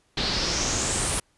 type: noise with low-pass filter sweep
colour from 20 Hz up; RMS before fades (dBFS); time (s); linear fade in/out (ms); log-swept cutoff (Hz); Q
pink; -26; 0.17-1.2; 5; 4100 to 10000; 4.6
effects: pink hiss -66 dBFS RMS until 1.37 s + resampled to 24000 Hz